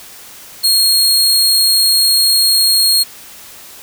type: tone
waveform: sawtooth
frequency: 4267 Hz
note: C8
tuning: 33 cents sharp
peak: -6 dBFS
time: 0.63-3.04 s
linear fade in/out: 20 ms
effects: white hiss -36 dBFS RMS until 3.82 s